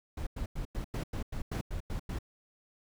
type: noise bursts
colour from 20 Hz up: brown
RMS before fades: -35 dBFS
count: 11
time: 0.17-2.188 s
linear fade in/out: 5 ms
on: 98 ms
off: 94 ms
effects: none